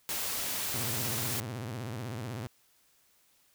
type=noise; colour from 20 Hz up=white; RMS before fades=-34 dBFS; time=0.09-1.4 s; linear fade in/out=0 ms
type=tone with vibrato; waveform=sawtooth; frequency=116.4 Hz; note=A#2; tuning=2 cents flat; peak=-32 dBFS; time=0.74-2.47 s; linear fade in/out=0 ms; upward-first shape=sine; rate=16 Hz; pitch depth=220 cents each way
effects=white hiss -67 dBFS RMS until 3.54 s